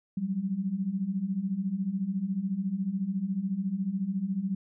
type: beating tone pair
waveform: sine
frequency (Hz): 182.3 / 196.3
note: F#3 / G3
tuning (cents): -25 / +3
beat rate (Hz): 14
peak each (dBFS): -33 / -29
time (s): 0.17-4.55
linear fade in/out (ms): 5
effects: none